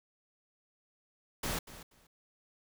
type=noise with echo; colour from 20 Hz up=pink; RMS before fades=-35 dBFS; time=1.43-1.59 s; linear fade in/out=5 ms; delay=240 ms; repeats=2; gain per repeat=-15 dB; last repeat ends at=2.07 s; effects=none